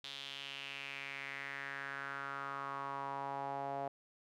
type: tone with band-pass filter sweep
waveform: sawtooth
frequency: 138.59 Hz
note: C#3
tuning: in tune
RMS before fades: -43 dBFS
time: 0.04-3.88 s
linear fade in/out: 2 ms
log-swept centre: 3600 to 700 Hz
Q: 4.1
effects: none